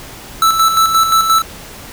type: tone with tremolo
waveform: square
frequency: 1318.5 Hz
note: E6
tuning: in tune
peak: -8 dBFS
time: 0.42-1.42 s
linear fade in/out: 2 ms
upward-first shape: square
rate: 5.7 Hz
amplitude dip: 50%
effects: pink hiss -33 dBFS RMS until 1.92 s